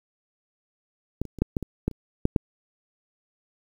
clicks, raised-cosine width 3 ms, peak -13 / -25 / -25 / -7 / -11 / -18 / -10 / -28 / -7 / -6 dBFS, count 10, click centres 1.216 / 1.253 / 1.387 / 1.42 / 1.568 / 1.627 / 1.88 / 1.913 / 2.254 / 2.362 s, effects 8-bit

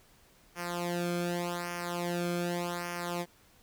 sawtooth tone with flanger, 174.4 Hz, F3, 2 cents flat, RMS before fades -34 dBFS, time 0.55-3.26 s, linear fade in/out 50 ms, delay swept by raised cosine 0.25 to 1.07 ms, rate 0.85 Hz, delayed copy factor -0.85, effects pink hiss -62 dBFS RMS until 3.62 s

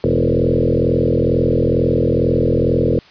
sine tone with frequency modulation, 295.9 Hz, D4, 13 cents sharp, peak -12 dBFS, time 0.04-2.99 s, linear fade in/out 0 ms, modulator 42.2 Hz, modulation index 5.4, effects white hiss -45 dBFS RMS until 3.1 s + resampled to 11025 Hz

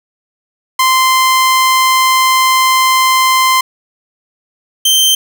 sawtooth tone pair in turn, 1040 / 3125 Hz, C6 / G7, -11 / -6 cents, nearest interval octave + perfect fifth, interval 1905 cents, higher second, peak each -4 dBFS, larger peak neither, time 0.79-3.61 / 4.85-5.15 s, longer first, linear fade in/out 5 ms, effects none

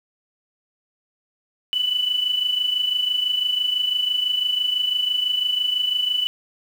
sine tone pair together, 2960 / 2986 Hz, F#7 / F#7, 0 / +15 cents, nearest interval unison, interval 15 cents, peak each -26 / -20 dBFS, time 1.73-6.27 s, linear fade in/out 0 ms, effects 7-bit

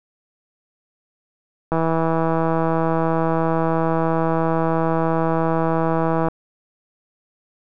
click train, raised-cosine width 1 ms, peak -7 dBFS, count 745, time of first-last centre 1.72-6.284 s, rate 163 Hz, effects none

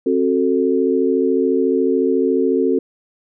sine chord, F# diminished, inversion second, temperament just, 266.4 / 370 / 444 Hz, C4 / F#4 / A4, +31 / 0 / +16 cents, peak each -18 dBFS, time 0.06-2.79 s, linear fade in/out 5 ms, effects none

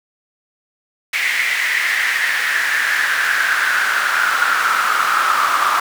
brown noise with high-pass filter sweep, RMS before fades -17 dBFS, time 1.13-5.8 s, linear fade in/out 5 ms, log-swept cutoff 2100 to 1200 Hz, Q 6.1, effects none

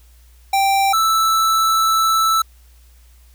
square tone pair in turn, 784 / 1318.5 Hz, G5 / E6, 0 / 0 cents, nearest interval major sixth, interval 900 cents, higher second, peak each -14 dBFS, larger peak neither, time 0.53-0.93 / 0.93-2.42 s, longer second, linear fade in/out 5 ms, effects added 60 Hz sine -45 dBFS peak until 3.34 s + white hiss -56 dBFS RMS until 3.34 s

